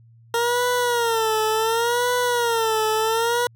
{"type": "tone with vibrato", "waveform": "20% pulse", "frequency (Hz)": 463, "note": "A#4", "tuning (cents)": -12, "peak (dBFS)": -14, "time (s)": [0.34, 3.47], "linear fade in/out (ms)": 2, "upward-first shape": "sine", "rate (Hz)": 0.69, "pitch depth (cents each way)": 110, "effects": ["added 115 Hz sine -48 dBFS peak until 3.55 s"]}